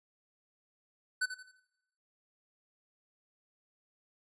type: tone with echo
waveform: square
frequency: 1505 Hz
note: F#6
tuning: 29 cents sharp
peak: -29 dBFS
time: 1.21-1.26 s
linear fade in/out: 10 ms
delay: 86 ms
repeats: 4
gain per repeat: -9 dB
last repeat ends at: 1.604 s
effects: noise-tail reverb RT60 0.9 s tail -20 dB re dry + resampled to 24000 Hz